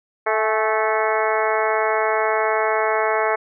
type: harmonic tone with a mistuned harmonic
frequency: 218.6 Hz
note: A3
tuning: 11 cents flat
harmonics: 2 / 3 / 4 / 5 / 6 / 7 / 8 / 9 / 10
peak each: -23 / -23 / -24 / -26 / -27 / -30 / -29 / -31 / -29 dBFS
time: 0.26-3.36 s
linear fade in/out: 10 ms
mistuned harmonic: 4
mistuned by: -32 cents
effects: none